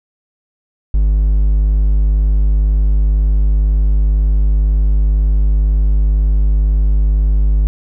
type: tone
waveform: triangle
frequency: 51 Hz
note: G#1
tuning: 31 cents flat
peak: -7 dBFS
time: 0.94-7.67 s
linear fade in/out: 0 ms
effects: none